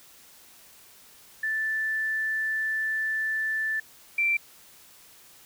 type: tone pair in turn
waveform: sine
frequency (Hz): 1760 / 2349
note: A6 / D7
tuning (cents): 0 / 0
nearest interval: perfect fourth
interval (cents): 500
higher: second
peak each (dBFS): -25 / -21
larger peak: second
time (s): 1.43-3.8 / 4.18-4.37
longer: first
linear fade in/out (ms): 5
effects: white hiss -53 dBFS RMS until 5.45 s